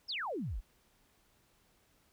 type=exponential sweep; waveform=sine; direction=down; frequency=5588 to 34.65 Hz; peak=-35 dBFS; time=0.08-0.61 s; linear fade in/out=20 ms; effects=pink hiss -70 dBFS RMS until 2.12 s